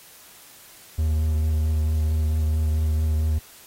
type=tone with vibrato; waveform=triangle; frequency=77.78 Hz; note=D#2; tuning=in tune; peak=-17 dBFS; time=0.98-3.39 s; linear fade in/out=10 ms; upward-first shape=sine; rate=4.5 Hz; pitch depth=16 cents each way; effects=white hiss -48 dBFS RMS until 3.66 s + AAC 48 kbps